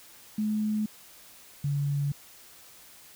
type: tone pair in turn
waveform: sine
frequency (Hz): 213.4 / 142.43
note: G#3 / C#3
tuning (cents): +47 / +47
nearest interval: perfect fifth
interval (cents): 700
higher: first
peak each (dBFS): -25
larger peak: neither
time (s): 0.38-0.86 / 1.64-2.12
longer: neither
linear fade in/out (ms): 5
effects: white hiss -52 dBFS RMS until 3.15 s